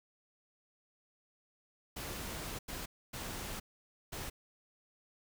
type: noise bursts at uneven times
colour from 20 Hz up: pink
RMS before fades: -42 dBFS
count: 4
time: 1.96-2.59 / 2.68-2.86 / 3.13-3.6 / 4.12-4.3 s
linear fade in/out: 10 ms
effects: none